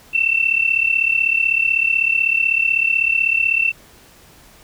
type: tone pair together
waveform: sine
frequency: 2664 / 2700 Hz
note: E7 / E7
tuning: +18 / +41 cents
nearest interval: unison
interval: 23 cents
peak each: -17 dBFS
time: 0.13-3.72 s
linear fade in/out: 20 ms
effects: pink hiss -47 dBFS RMS until 4.63 s

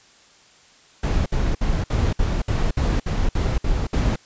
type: noise bursts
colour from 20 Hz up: brown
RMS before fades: -20 dBFS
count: 11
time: 1.03-4.16 s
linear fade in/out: 5 ms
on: 230 ms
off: 60 ms
effects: white hiss -52 dBFS RMS until 4.25 s + resampled to 16000 Hz

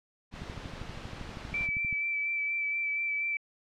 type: noise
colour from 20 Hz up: pink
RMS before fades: -43 dBFS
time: 0.31-1.69 s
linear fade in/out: 50 ms
type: click train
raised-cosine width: 5 ms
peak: -29 dBFS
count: 21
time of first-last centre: 0.34-1.927 s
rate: 12.6 Hz
type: tone with vibrato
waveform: sine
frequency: 2322 Hz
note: D7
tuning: 20 cents flat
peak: -28 dBFS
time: 1.54-3.37 s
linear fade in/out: 2 ms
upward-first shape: sine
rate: 4.2 Hz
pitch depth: 19 cents each way
effects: low-pass 4000 Hz 12 dB/octave

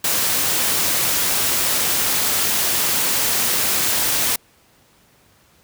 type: noise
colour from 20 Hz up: white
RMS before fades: -19 dBFS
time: 0.04-4.36 s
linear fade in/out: 5 ms
effects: pink hiss -55 dBFS RMS until 5.63 s + high-pass 60 Hz 12 dB/octave

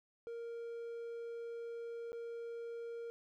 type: tone with dropouts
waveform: triangle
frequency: 466.2 Hz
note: A#4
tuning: in tune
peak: -40 dBFS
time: 0.27-3.1 s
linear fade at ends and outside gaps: 0 ms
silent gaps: 2.12-2.13 s
effects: none

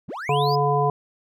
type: linear sweep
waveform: triangle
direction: up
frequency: 77.5 to 5140 Hz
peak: -28 dBFS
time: 0.08-0.56 s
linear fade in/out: 10 ms
type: harmonic tone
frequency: 143.3 Hz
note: D3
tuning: 42 cents flat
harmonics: 1 / 3 / 5 / 7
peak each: -23 / -23 / -23 / -23 dBFS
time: 0.29-0.9 s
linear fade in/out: 2 ms
effects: none

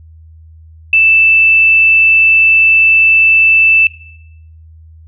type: tone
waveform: sine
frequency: 2645 Hz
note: E7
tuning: 5 cents sharp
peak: -5 dBFS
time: 0.93-3.87 s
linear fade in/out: 2 ms
effects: noise-tail reverb RT60 0.8 s tail -18 dB re dry + added 80 Hz sine -35 dBFS peak until 5.07 s

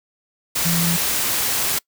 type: tone in noise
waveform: sine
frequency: 170 Hz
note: F3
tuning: 46 cents flat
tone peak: -19 dBFS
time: 0.65-0.97 s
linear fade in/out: 10 ms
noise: white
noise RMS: -21 dBFS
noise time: 0.55-1.79 s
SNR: -1 dB
effects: noise-tail reverb RT60 0.1 s tail -24 dB re dry

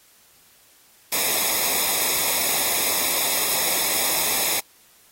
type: noise with comb filter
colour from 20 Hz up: white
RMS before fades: -22 dBFS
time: 1.12-4.6 s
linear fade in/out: 5 ms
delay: 0.67 ms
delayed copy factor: -0.75
effects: white hiss -55 dBFS RMS until 5.11 s + AAC 48 kbps

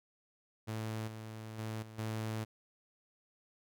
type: tone with level steps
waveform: sawtooth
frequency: 110 Hz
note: A2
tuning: in tune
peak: -33 / -40 / -34 / -45 / -32 dBFS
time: 0.67-2.45 s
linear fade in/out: 20 ms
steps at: 1.07 / 1.58 / 1.82 / 1.98 s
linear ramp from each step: 10 ms
effects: none

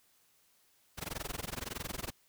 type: noise with amplitude modulation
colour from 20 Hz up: pink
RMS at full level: -37 dBFS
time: 0.97-2.12 s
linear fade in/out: 20 ms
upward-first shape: sine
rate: 21.7 Hz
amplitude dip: 100%
effects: white hiss -69 dBFS RMS until 2.28 s

